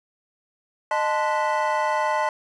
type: tone cluster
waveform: triangle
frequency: 614 / 878 / 1037 / 1471 / 1973 Hz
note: D#5 / A5 / C6 / F#6 / B6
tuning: -23 / -4 / -16 / -11 / -2 cents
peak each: -24 / -22 / -25 / -31 / -30 dBFS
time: 0.91-2.29 s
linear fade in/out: 2 ms
effects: resampled to 22050 Hz + 8-bit